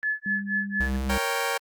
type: tone with tremolo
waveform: sine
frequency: 1720 Hz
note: A6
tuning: 40 cents flat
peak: -22 dBFS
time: 0.03-0.96 s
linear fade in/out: 0 ms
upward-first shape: sine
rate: 4.2 Hz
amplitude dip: 100%
type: tone with pitch glide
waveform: sine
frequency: 200.4 to 202.1 Hz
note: G3 to G#3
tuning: +38 to -47 cents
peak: -30 dBFS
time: 0.26-1.18 s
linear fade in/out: 2 ms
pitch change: +15 cents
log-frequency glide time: 0.78-0.89 s
type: tone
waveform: square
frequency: 65.41 Hz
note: C2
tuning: in tune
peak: -27 dBFS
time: 0.8-1.18 s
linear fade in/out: 5 ms
type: chord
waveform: 15% pulse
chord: G diminished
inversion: first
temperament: equal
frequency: 466.2 / 554.4 / 784 Hz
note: Bb4 / Db5 / G5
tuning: 0 / 0 / 0 cents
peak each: -23 dBFS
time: 1.09-1.58 s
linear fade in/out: 10 ms
effects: Opus 48 kbps